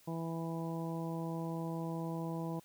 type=harmonic tone; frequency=164.81 Hz; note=E3; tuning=in tune; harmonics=1 / 2 / 3 / 4 / 5 / 6; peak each=-38 / -42 / -46 / -48 / -49 / -48 dBFS; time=0.07-2.6 s; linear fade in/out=10 ms; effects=white hiss -64 dBFS RMS until 2.64 s